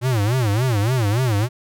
square tone with vibrato, 114.9 Hz, A#2, 25 cents flat, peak -17 dBFS, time 0.01-1.49 s, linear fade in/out 50 ms, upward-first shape sine, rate 3.5 Hz, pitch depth 240 cents each way, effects none

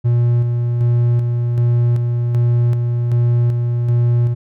triangle tone with tremolo, 119.7 Hz, A#2, 46 cents sharp, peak -9 dBFS, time 0.04-4.35 s, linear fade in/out 20 ms, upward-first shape square, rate 1.3 Hz, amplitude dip 35%, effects none

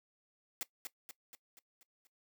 white noise with echo, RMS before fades -38 dBFS, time 0.61-0.63 s, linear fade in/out 0 ms, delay 240 ms, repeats 6, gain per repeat -5 dB, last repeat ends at 2.07 s, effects noise-tail reverb RT60 0.1 s tail -19 dB re dry + high-pass 200 Hz 12 dB/octave

